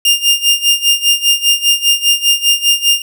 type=tone with tremolo; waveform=sawtooth; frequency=2807 Hz; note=F7; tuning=8 cents sharp; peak=-3 dBFS; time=0.05-3.02 s; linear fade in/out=2 ms; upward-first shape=sine; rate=5 Hz; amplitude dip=85%; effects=none